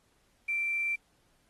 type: tone with quantisation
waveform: sine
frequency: 2349 Hz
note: D7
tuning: in tune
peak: -28 dBFS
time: 0.48-0.96 s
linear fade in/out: 10 ms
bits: 9
effects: pink hiss -70 dBFS RMS until 1.49 s + AAC 32 kbps